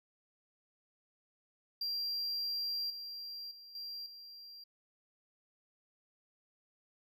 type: tone with level steps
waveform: triangle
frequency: 4746 Hz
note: D8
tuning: 17 cents sharp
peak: -33 / -41 / -50 / -40 / -48 dBFS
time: 1.81-4.64 s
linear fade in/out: 5 ms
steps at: 2.9 / 3.51 / 3.75 / 4.06 s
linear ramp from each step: 2 ms
effects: none